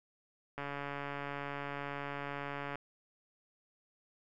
click train, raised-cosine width 0.5 ms, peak -25 dBFS, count 310, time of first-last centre 0.58-2.756 s, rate 142 Hz, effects none

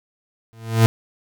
40% pulse tone with exponential growth, 113 Hz, A2, 47 cents sharp, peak -6 dBFS, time 0.53-0.86 s, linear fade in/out 0 ms, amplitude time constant 70 ms, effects none

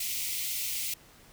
white high-pass noise, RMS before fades -33 dBFS, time 0-0.94 s, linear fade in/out 5 ms, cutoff 2000 Hz, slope 96 dB/octave, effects pink hiss -56 dBFS RMS until 1.32 s

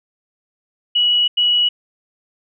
sine tone bursts at uneven times, 2927 Hz, F#7, 19 cents flat, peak -12 dBFS, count 2, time 0.95-1.28 / 1.37-1.69 s, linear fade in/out 10 ms, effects none

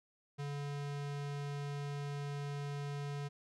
square tone, 143.2 Hz, D3, 43 cents flat, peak -39 dBFS, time 0.38-3.29 s, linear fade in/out 20 ms, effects low-pass 7000 Hz 12 dB/octave

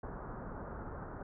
pink low-pass noise, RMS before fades -44 dBFS, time 0.03-1.23 s, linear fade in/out 5 ms, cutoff 1500 Hz, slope 48 dB/octave, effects none

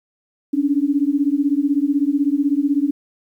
sine beating tone pair, 277.2 / 293.2 Hz, C#4 / D4, 0 / -3 cents, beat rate 16 Hz, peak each -18 dBFS, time 0.53-2.91 s, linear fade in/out 10 ms, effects 9-bit

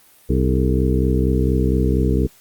harmonic tone with a mistuned harmonic, 64.3 Hz, C2, 30 cents flat, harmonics 1 / 2 / 3 / 4 / 5 / 6 / 7, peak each -18 / -21 / -23 / -24 / -25 / -26 / -26 dBFS, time 0.29-2.27 s, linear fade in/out 10 ms, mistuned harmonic 6, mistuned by +68 cents, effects white hiss -51 dBFS RMS until 2.4 s + Opus 32 kbps

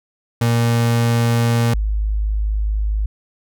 35% pulse / sine tone pair in turn, 117.3 / 52.25 Hz, A#2 / G#1, +11 / +11 cents, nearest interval octave + major second, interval 1400 cents, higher first, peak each -12 / -16 dBFS, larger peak first, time 0.41-1.74 / 1.74-3.06 s, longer first, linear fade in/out 5 ms, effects none

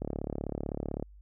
click train, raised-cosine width 2 ms, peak -20 dBFS, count 37, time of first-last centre 0.02-1.026 s, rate 35.8 Hz, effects added 50 Hz sine -50 dBFS peak until 1.21 s

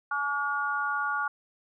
sine tone cluster, 849 / 1147 / 1431 Hz, G#5 / D6 / F6, +38 / -41 / +42 cents, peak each -34 / -31 / -29 dBFS, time 0.11-1.28 s, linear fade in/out 5 ms, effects none

